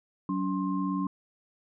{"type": "tone cluster", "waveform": "sine", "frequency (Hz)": [187.4, 284.3, 1058], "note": ["F#3", "C#4", "C6"], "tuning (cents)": [22, 44, 19], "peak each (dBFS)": [-30, -30, -35], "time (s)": [0.29, 1.07], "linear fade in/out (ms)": 2, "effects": []}